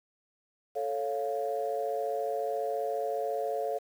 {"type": "chord", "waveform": "sine", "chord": "A augmented", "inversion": "none", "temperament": "equal", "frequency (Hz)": [440, 554.4, 698.5], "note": ["A4", "C#5", "E#5"], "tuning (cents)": [0, 0, 0], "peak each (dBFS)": -33, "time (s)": [0.75, 3.79], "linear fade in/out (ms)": 20, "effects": ["tanh soft clip ceiling -20 dBFS", "9-bit"]}